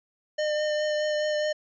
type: tone with vibrato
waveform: square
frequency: 605 Hz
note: D#5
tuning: 49 cents flat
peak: -25 dBFS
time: 0.38-1.53 s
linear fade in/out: 10 ms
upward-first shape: triangle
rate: 4.8 Hz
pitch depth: 16 cents each way
effects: resampled to 16000 Hz